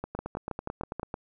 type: two click trains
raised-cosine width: 1 ms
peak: -19 / -19 dBFS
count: 6 / 11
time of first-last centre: 0.19-0.996 / 0.04-1.141 s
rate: 6.2 / 9.08 Hz
effects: none